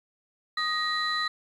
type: tone cluster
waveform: sine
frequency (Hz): 1241 / 1888 / 4004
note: D#6 / A#6 / B7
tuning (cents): -5 / +22 / +23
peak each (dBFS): -29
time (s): 0.57-1.28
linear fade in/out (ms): 5
effects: tanh soft clip ceiling -19 dBFS + 10-bit